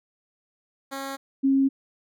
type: tone pair in turn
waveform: 10% pulse / sine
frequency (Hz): 272.3 / 270.9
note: C#4 / C#4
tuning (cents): -31 / -40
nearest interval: unison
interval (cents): 9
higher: first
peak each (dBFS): -23 / -17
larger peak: second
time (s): 0.91-1.17 / 1.43-1.69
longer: neither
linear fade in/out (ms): 20
effects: none